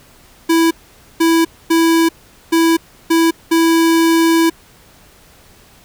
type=tone bursts at uneven times; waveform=square; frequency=329.6 Hz; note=E4; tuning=in tune; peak=-10 dBFS; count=6; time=0.49-0.71 / 1.2-1.45 / 1.7-2.09 / 2.52-2.77 / 3.1-3.31 / 3.51-4.5 s; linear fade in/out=10 ms; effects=pink hiss -46 dBFS RMS until 5.84 s